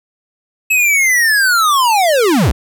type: linear sweep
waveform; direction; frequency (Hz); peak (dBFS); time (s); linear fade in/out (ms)
square; down; 2600 to 40; -10; 0.7-2.52; 10
effects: none